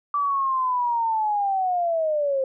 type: linear sweep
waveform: sine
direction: down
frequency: 1165 to 523.3 Hz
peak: -20 dBFS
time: 0.14-2.44 s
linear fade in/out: 2 ms
effects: none